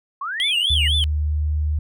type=linear two-way sweep; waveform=sine; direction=up then down; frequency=1045 to 3520 to 1783 Hz; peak=-24 dBFS; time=0.21-0.88 s; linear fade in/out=5 ms; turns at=0.73 s
type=tone with vibrato; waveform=triangle; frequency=3136 Hz; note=G7; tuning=in tune; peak=-17 dBFS; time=0.4-1.04 s; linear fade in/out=0 ms; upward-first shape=sine; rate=4 Hz; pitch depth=200 cents each way
type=tone with pitch glide; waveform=sine; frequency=75.1 to 75.71 Hz; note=D2 to D#2; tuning=+39 to -47 cents; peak=-18 dBFS; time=0.7-1.79 s; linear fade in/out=5 ms; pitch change=+14 cents; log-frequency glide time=0.94-1.57 s
effects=none